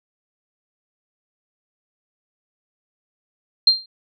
sine tone with exponential decay, 4180 Hz, C8, 2 cents flat, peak -6 dBFS, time 3.67-3.86 s, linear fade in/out 5 ms, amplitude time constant 40 ms, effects none

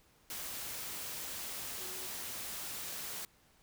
sine tone in noise, 370 Hz, F#4, in tune, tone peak -52 dBFS, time 1.8-2.07 s, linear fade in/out 2 ms, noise white, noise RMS -42 dBFS, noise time 0.3-3.25 s, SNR -13 dB, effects pink hiss -67 dBFS RMS until 3.62 s

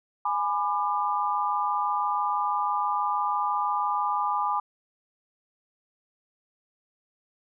sine chord, G# diminished, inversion none, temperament just, 830.6 / 996.7 / 1196.1 Hz, G#5 / B5 / D6, 0 / +16 / +31 cents, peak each -28 dBFS, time 0.25-4.6 s, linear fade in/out 5 ms, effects none

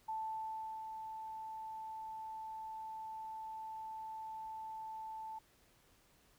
sine tone with ADSR envelope, 880 Hz, A5, in tune, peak -37 dBFS, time 0.08-5.39 s, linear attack 10 ms, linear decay 740 ms, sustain -6 dB, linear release 8 ms, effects pink hiss -69 dBFS RMS until 6.38 s

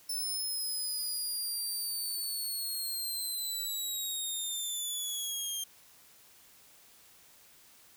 15% pulse linear sweep, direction down, 5300 to 3181 Hz, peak -27 dBFS, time 0.09-5.64 s, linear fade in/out 5 ms, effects white hiss -59 dBFS RMS until 7.96 s

